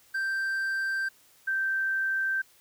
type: tone pair in turn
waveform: triangle / sine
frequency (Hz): 1568 / 1561.8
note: G6 / G6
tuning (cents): 0 / -7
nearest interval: unison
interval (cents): 7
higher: first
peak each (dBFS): -25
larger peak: neither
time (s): 0.14-1.09 / 1.47-2.42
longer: neither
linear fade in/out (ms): 10
effects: white hiss -60 dBFS RMS until 2.6 s